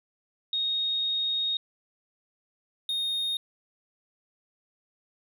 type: tone pair in turn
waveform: sine / triangle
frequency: 3729 / 3703 Hz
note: A#7 / A#7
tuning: 0 / -12 cents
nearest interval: unison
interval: 12 cents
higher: first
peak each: -25 dBFS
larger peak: neither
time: 0.53-1.57 / 2.89-3.37 s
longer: first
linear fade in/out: 2 ms
effects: none